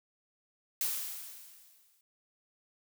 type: noise with exponential decay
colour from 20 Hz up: blue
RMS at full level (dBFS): -31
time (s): 0.81-2.01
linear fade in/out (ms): 1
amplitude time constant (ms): 260
effects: none